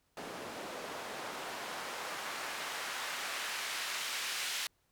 white noise with band-pass filter sweep, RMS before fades -40 dBFS, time 0.17-4.67 s, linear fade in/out 2 ms, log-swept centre 420 to 2700 Hz, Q 0.73, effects pink hiss -75 dBFS RMS until 4.91 s

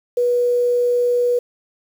sine tone with quantisation, 486.8 Hz, B4, 25 cents flat, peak -14 dBFS, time 0.17-1.39 s, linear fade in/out 5 ms, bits 7, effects none

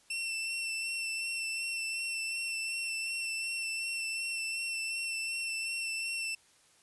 sawtooth tone with vibrato, 2692 Hz, E7, 36 cents sharp, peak -30 dBFS, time 0.1-6.35 s, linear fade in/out 5 ms, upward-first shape sine, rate 2.7 Hz, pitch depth 19 cents each way, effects white hiss -64 dBFS RMS until 6.82 s + resampled to 24000 Hz

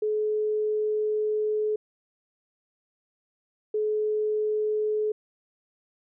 sine tone pair in turn, 426.9 / 426.9 Hz, G#4 / G#4, +48 / +48 cents, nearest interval unison, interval 0 cents, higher neither, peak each -23 dBFS, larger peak neither, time 0.02-1.76 / 3.74-5.12 s, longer first, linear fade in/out 5 ms, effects none

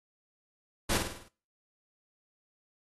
pink noise with echo, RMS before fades -29 dBFS, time 0.89-0.98 s, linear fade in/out 10 ms, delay 51 ms, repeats 6, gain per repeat -5 dB, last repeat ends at 1.286 s, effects noise-tail reverb RT60 0.4 s tail -22 dB re dry + AAC 32 kbps

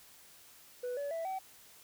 sine tone with pitch steps, 493.9 / 570.6 / 659.3 / 761.7 Hz, B4 / C#5 / E5 / G5, 0 / +50 / 0 / -50 cents, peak -32 dBFS, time 0.83-1.39 s, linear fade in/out 10 ms, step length 140 ms, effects tanh soft clip ceiling -34 dBFS + white hiss -58 dBFS RMS until 1.83 s

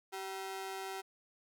sawtooth ring-modulated tone, 576 Hz, D5, 34 cents flat, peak -33 dBFS, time 0.12-1.02 s, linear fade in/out 20 ms, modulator 191 Hz, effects none

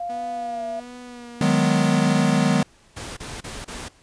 sine tone with pitch glide, 698.5 to 674.7 Hz, F5 to E5, 0 to +40 cents, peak -26 dBFS, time 0-0.8 s, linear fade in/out 5 ms, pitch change -60 cents, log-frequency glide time 0.52-0.64 s
sawtooth tone with vibrato, 242.7 Hz, B3, 30 cents flat, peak -33 dBFS, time 0.09-2.23 s, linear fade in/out 10 ms, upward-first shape sine, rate 1.4 Hz, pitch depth 31 cents each way
square chord, G# minor seventh, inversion second, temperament equal, 155.56 / 185 / 207.7 / 246.9 Hz, D#3 / F#3 / G#3 / B3, 0 / 0 / 0 / 0 cents, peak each -23 dBFS, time 1.41-2.63 s, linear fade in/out 2 ms
pink noise bursts, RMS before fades -34 dBFS, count 4, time 2.96-3.887 s, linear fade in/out 10 ms, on 210 ms, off 29 ms
effects pink hiss -55 dBFS RMS until 4.02 s + resampled to 22050 Hz

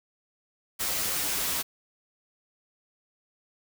white noise with comb filter, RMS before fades -29 dBFS, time 0.79-1.63 s, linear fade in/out 20 ms, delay 8.7 ms, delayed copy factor -0.6, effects none

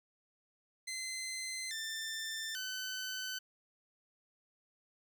15% pulse tone with pitch steps, 2060 / 1783 / 1516 Hz, C7 / A6 / F#6, -28 / +22 / +42 cents, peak -32 dBFS, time 0.87-3.39 s, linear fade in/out 10 ms, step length 840 ms, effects none

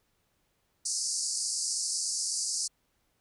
pink band-pass noise, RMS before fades -32 dBFS, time 0.85-2.68 s, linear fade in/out 10 ms, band 4600 to 9900 Hz, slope 96 dB/octave, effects pink hiss -74 dBFS RMS until 3.2 s

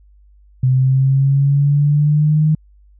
sine linear sweep, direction up, 128.1 to 155.56 Hz, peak -10 dBFS, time 0.63-2.55 s, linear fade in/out 5 ms, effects added 50 Hz sine -45 dBFS peak until 2.99 s

